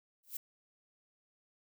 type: noise with exponential growth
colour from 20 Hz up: violet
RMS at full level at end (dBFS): -35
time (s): 0.23-0.37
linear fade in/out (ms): 5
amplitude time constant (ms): 29
effects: none